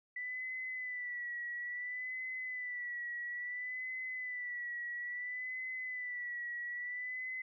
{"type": "tone with vibrato", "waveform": "sine", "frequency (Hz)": 1975.5, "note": "B6", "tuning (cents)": 0, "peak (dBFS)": -38, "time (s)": [0.16, 7.42], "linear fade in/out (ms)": 5, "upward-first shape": "sine", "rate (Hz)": 0.59, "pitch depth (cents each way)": 49, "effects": []}